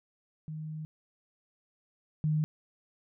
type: tone pair in turn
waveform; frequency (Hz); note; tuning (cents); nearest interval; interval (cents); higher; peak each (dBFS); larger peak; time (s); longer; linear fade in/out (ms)
sine; 155.56 / 153.68; D#3 / D#3; 0 / -21; unison; 21; first; -36 / -25; second; 0.48-0.85 / 2.24-2.44; first; 0
effects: none